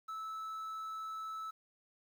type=tone with quantisation; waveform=triangle; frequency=1308 Hz; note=E6; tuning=14 cents flat; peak=-38 dBFS; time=0.08-1.51 s; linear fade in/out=10 ms; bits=11; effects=none